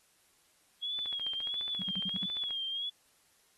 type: tone with vibrato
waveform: sine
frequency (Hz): 3322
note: G#7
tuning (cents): 0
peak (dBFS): -33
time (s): 0.82-2.9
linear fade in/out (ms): 10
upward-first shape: sine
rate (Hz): 1.5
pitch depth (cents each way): 86
type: click train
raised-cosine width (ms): 0.3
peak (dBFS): -32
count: 23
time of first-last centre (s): 0.99-2.507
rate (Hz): 14.5
type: tone bursts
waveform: sine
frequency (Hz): 188.6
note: F#3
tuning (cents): +33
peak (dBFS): -36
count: 6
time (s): 1.79-2.26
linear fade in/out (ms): 5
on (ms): 35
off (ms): 52
effects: white hiss -68 dBFS RMS until 3.57 s + AAC 32 kbps